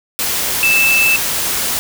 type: tone in noise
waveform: sine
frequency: 2637 Hz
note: E7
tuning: in tune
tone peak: -10 dBFS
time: 0.63-1.16 s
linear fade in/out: 0 ms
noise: white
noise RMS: -18 dBFS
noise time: 0.19-1.79 s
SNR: +5 dB
effects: none